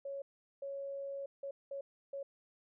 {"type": "tone bursts at uneven times", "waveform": "sine", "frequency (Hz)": 554.4, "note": "C#5", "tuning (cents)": 0, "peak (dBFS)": -39, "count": 5, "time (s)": [[0.05, 0.22], [0.62, 1.26], [1.43, 1.51], [1.71, 1.81], [2.13, 2.23]], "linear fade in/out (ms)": 5, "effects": []}